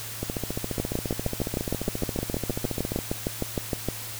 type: two click trains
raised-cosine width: 2 ms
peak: -15 / -12 dBFS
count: 41 / 21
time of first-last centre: 0.23-2.989 / 0.8-3.886 s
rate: 14.5 / 6.48 Hz
effects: added 110 Hz sine -42 dBFS peak until 4.19 s + white hiss -37 dBFS RMS until 4.19 s